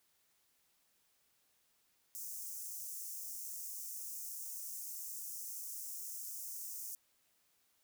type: high-pass noise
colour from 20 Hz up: white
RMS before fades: -45 dBFS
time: 2.15-6.95 s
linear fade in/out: 0 ms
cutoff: 5700 Hz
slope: 48 dB/octave
effects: white hiss -75 dBFS RMS until 7.83 s